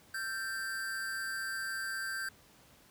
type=tone with amplitude modulation; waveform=square; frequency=1568 Hz; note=G6; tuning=in tune; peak=-33 dBFS; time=0.14-2.29 s; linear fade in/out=5 ms; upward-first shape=sine; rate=215 Hz; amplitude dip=65%; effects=pink hiss -61 dBFS RMS until 2.9 s + high-pass 60 Hz 12 dB/octave